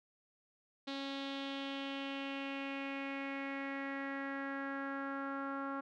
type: tone with low-pass filter sweep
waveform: sawtooth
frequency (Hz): 274.8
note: C#4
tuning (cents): -15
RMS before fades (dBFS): -41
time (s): 0.87-5.81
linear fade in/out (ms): 10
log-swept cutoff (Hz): 3900 to 1300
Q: 4
effects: none